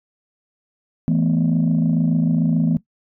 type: chord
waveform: sine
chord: E suspended fourth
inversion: none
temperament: equal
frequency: 164.81 / 220 / 246.9 Hz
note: E3 / A3 / B3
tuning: 0 / 0 / 0 cents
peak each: -16 / -20 / -19 dBFS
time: 1.08-2.77 s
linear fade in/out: 0 ms
effects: noise-tail reverb RT60 0.1 s tail -18 dB re dry + tanh soft clip ceiling -10 dBFS